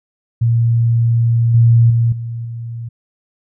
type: tone with level steps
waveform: sine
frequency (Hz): 116.54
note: A#2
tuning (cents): 0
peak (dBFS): -10 / -6 / -10 / -21 / -23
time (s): 0.41-2.89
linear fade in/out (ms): 10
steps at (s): 1.54 / 1.9 / 2.12 / 2.45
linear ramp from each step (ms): 5
effects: none